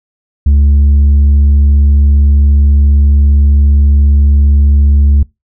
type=tone with tanh clipping; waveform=sine; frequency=71.3 Hz; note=C#2; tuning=49 cents sharp; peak=-5 dBFS; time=0.46-5.23 s; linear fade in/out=5 ms; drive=4 dB; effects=noise-tail reverb RT60 0.2 s tail -22 dB re dry